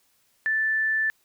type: tone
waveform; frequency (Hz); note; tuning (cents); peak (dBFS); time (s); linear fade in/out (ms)
sine; 1760; A6; 0; -21; 0.46-1.1; 0
effects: white hiss -66 dBFS RMS until 1.24 s